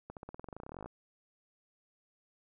accelerating click train, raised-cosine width 1 ms, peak -30 dBFS, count 22, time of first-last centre 0.1-0.86 s, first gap 68 ms, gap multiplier 0.93, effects none

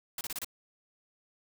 white noise bursts, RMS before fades -37 dBFS, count 5, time 0.18-0.446 s, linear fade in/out 2 ms, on 30 ms, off 29 ms, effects none

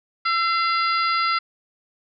harmonic tone with a mistuned harmonic, 687 Hz, F5, 29 cents flat, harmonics 2 / 3 / 4 / 5 / 6 / 7, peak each -20 / -26 / -33 / -36 / -32 / -29 dBFS, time 0.25-1.39 s, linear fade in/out 10 ms, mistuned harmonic 2, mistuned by -42 cents, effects none

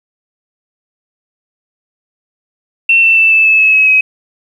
sine tone with pitch steps, 2700 / 2677 / 2654 / 2631 / 2608 / 2586 / 2563 / 2541 Hz, E7 / E7 / E7 / E7 / E7 / E7 / E7 / D#7, +41 / +26 / +11 / -4 / -19 / -34 / -49 / +36 cents, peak -5 dBFS, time 2.89-4.01 s, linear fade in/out 5 ms, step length 140 ms, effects 7-bit

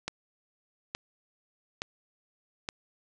click train, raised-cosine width 0.2 ms, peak -15 dBFS, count 4, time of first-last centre 0.08-2.689 s, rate 1.15 Hz, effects resampled to 22050 Hz + 7-bit

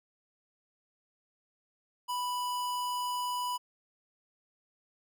square tone, 987.8 Hz, B5, in tune, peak -32 dBFS, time 2.08-3.58 s, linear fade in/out 20 ms, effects none

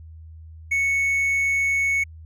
triangle tone, 2213 Hz, C#7, 3 cents flat, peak -17 dBFS, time 0.71-2.04 s, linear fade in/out 10 ms, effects added 80 Hz sine -39 dBFS peak until 2.25 s

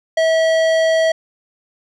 sine tone with tanh clipping, 647 Hz, E5, 32 cents flat, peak -14 dBFS, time 0.17-1.12 s, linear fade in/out 5 ms, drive 16 dB, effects none

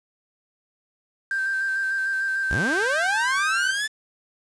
sine tone with vibrato, 1568 Hz, G6, in tune, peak -22 dBFS, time 1.31-3.71 s, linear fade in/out 2 ms, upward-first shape square, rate 6.7 Hz, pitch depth 16 cents each way
sawtooth linear sweep, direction up, 32.83 to 1766 Hz, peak -20 dBFS, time 2.5-3.88 s, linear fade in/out 20 ms
effects resampled to 22050 Hz + 7-bit

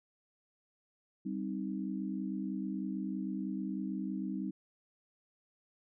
sine chord, C minor, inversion second, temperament equal with one note detuned, 195.32 / 261.6 / 311.1 Hz, G3 / C4 / Eb4, -6 / 0 / 0 cents, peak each -37 / -40 / -40 dBFS, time 1.25-4.51 s, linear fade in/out 10 ms, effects none

